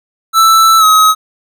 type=tone with pitch glide; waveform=square; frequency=1322 to 1272.5 Hz; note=E6 to D#6; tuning=+5 to +39 cents; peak=-5 dBFS; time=0.33-1.15 s; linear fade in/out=50 ms; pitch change=-66 cents; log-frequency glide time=0.79-0.84 s; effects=none